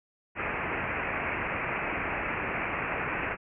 white low-pass noise, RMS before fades -32 dBFS, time 0.35-3.37 s, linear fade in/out 50 ms, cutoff 2600 Hz, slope 96 dB/octave, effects none

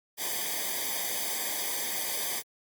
white noise with comb filter, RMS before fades -32 dBFS, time 0.17-2.43 s, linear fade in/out 50 ms, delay 0.73 ms, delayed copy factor -0.95, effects Opus 48 kbps

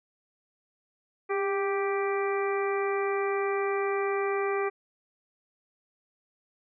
harmonic tone with a mistuned harmonic, 392 Hz, G4, in tune, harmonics 1 / 2 / 3 / 4 / 5 / 6, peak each -27 / -35 / -34 / -41 / -38 / -39 dBFS, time 1.29-4.7 s, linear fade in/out 20 ms, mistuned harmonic 1, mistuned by +32 cents, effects none

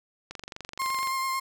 click train, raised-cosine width 0.2 ms, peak -21 dBFS, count 19, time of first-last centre 0.31-1.073 s, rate 23.6 Hz
35% pulse tone with vibrato, 1059 Hz, C6, 21 cents sharp, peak -25 dBFS, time 0.79-1.4 s, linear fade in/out 10 ms, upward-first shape sine, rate 9.1 Hz, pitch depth 16 cents each way
effects none

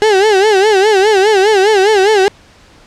35% pulse tone with vibrato, 406.5 Hz, G#4, 37 cents flat, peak -5 dBFS, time 0.02-2.28 s, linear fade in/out 0 ms, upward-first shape sine, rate 4.9 Hz, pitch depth 140 cents each way, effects pink hiss -43 dBFS RMS until 2.86 s + low-pass 6000 Hz 12 dB/octave

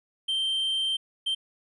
triangle tone bursts at uneven times, 3136 Hz, G7, in tune, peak -23 dBFS, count 2, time 0.28-0.97 / 1.26-1.35 s, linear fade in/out 10 ms, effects resampled to 24000 Hz

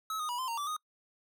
square tone with pitch steps, 1291 / 1237 / 970 / 1033 / 925 / 1163 / 1241 Hz, E6 / D#6 / B5 / C6 / A#5 / D6 / D#6, -37 / -10 / -31 / -22 / -14 / -17 / -5 cents, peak -34 dBFS, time 0.1-0.765 s, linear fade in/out 2 ms, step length 95 ms, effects noise-tail reverb RT60 0.1 s tail -25 dB re dry

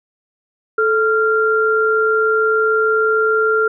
sine tone pair together, 437.5 / 1386.7 Hz, A4 / F6, -10 / -13 cents, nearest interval octave + minor sixth, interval 1997 cents, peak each -15 dBFS, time 0.78-3.68 s, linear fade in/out 5 ms, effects none

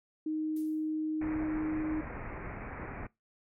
sine tone, 311.1 Hz, D#4, in tune, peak -30 dBFS, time 0.26-2.01 s, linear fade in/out 5 ms
violet noise with exponential decay, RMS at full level -49 dBFS, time 0.56-0.95 s, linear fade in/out 5 ms, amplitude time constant 84 ms
pink low-pass noise, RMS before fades -41 dBFS, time 1.21-3.07 s, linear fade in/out 5 ms, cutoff 2400 Hz, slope 96 dB/octave
effects noise-tail reverb RT60 0.2 s tail -22 dB re dry + MP3 64 kbps

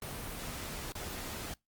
pink noise with dropouts, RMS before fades -41 dBFS, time 0.02-1.54 s, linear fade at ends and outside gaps 2 ms, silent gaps 0.922-0.952 s, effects noise-tail reverb RT60 0.2 s tail -25 dB re dry + Opus 32 kbps

